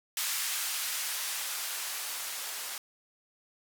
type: noise with band-pass filter sweep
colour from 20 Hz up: violet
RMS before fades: -35 dBFS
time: 0.17-2.78 s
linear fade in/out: 2 ms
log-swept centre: 1400 to 620 Hz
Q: 0.72
effects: none